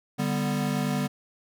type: chord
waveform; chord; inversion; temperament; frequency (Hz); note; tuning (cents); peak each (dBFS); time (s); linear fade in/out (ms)
square; G major; second; equal; 146.83 / 196 / 246.9; D3 / G3 / B3; 0 / 0 / 0; -30; 0.18-1.08; 20
effects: none